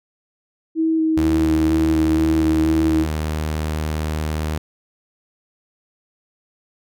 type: tone with vibrato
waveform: sine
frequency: 320 Hz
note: D#4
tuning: 49 cents sharp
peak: -15 dBFS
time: 0.75-3.07 s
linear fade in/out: 50 ms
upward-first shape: square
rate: 2.1 Hz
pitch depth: 11 cents each way
type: tone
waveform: sawtooth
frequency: 77.4 Hz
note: D#2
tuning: 9 cents flat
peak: -17 dBFS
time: 1.17-4.58 s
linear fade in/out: 5 ms
effects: none